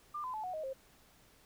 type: tone with pitch steps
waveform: sine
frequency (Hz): 1195 / 1016.5 / 864.7 / 735.6 / 625.8 / 532.3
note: D6 / B5 / A5 / F#5 / D#5 / C5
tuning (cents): +30 / +50 / -30 / -10 / +10 / +30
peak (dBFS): -37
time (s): 0.14-0.734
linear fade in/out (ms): 10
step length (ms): 99
effects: pink hiss -64 dBFS RMS until 1.45 s